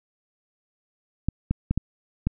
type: clicks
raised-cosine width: 5 ms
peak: -10 dBFS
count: 5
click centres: 1.286 / 1.51 / 1.71 / 1.776 / 2.27 s
effects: none